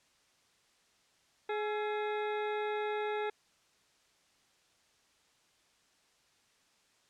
harmonic tone with a mistuned harmonic, 421.2 Hz, G#4, 24 cents sharp, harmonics 1 / 2 / 3 / 4 / 5 / 6 / 8 / 9, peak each -34 / -38 / -45 / -45 / -46 / -49 / -54 / -53 dBFS, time 1.49-3.3 s, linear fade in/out 5 ms, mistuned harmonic 3, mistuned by +110 cents, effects white hiss -69 dBFS RMS until 7.09 s + low-pass 7000 Hz 12 dB/octave

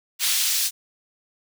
pink noise with high-pass filter sweep, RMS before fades -22 dBFS, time 0.19-0.71 s, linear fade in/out 50 ms, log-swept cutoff 2900 to 4700 Hz, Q 0.85, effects none

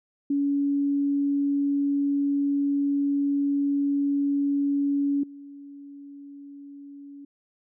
sine tone with level steps, 282.5 Hz, C#4, 33 cents sharp, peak -21 / -40 dBFS, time 0.3-7.25 s, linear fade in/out 5 ms, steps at 5.23 s, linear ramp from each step 5 ms, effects none

